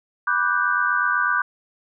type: chord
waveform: sine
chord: G major seventh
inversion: first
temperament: equal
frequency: 987.8 / 1174.7 / 1480 / 1568 Hz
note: B5 / D6 / F#6 / G6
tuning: 0 / 0 / 0 / 0 cents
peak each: -28 / -23 / -22 / -23 dBFS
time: 0.27-1.42 s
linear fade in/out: 5 ms
effects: none